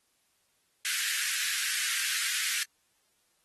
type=high-pass noise; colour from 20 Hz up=pink; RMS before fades=-31 dBFS; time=0.85-2.63 s; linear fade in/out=0 ms; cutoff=1500 Hz; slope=48 dB/octave; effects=white hiss -72 dBFS RMS until 3.44 s + AAC 32 kbps